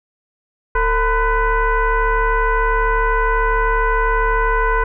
sine tone with frequency modulation, 523.3 Hz, C5, in tune, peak -13 dBFS, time 0.75-4.84 s, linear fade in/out 5 ms, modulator 487 Hz, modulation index 2.3, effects none

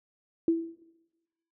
sine tone with exponential decay, 330.9 Hz, E4, 7 cents sharp, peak -18 dBFS, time 0.48-0.82 s, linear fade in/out 2 ms, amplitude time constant 72 ms, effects noise-tail reverb RT60 1.0 s tail -17 dB re dry

